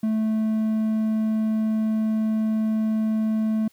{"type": "tone", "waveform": "triangle", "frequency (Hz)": 218.6, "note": "A3", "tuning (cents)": -11, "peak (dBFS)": -18, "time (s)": [0.03, 3.68], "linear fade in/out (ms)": 5, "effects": ["white hiss -61 dBFS RMS until 3.72 s"]}